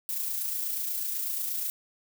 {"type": "noise with amplitude modulation", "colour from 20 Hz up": "violet", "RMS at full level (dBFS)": -30, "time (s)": [0.09, 1.7], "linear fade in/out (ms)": 0, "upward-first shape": "sine", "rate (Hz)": 28.2, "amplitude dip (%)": 35, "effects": []}